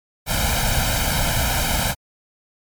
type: noise with comb filter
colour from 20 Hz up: pink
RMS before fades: -20 dBFS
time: 0.26-1.95 s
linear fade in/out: 50 ms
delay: 1.3 ms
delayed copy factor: +0.9
effects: MP3 96 kbps